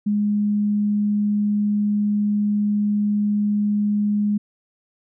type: tone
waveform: sine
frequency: 207.3 Hz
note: G#3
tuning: 3 cents flat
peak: -17 dBFS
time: 0.06-4.38 s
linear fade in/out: 10 ms
effects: none